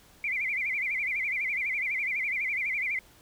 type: tone with vibrato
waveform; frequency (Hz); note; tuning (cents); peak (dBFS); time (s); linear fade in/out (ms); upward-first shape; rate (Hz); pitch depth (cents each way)
sine; 2201; C#7; -13; -27; 0.24-2.99; 2; sine; 12; 160
effects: pink hiss -57 dBFS RMS until 3.21 s